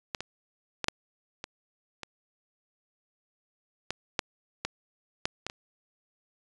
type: clicks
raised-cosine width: 0.2 ms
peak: -13 / -18 / -12 / -6 / -19 / -20 / -13 / -8 / -12 / -9 / -16 / -21 dBFS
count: 12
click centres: 0.148 / 0.206 / 0.843 / 0.884 / 1.441 / 2.033 / 3.906 / 4.192 / 4.65 / 5.255 / 5.466 / 5.499 s
effects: resampled to 22050 Hz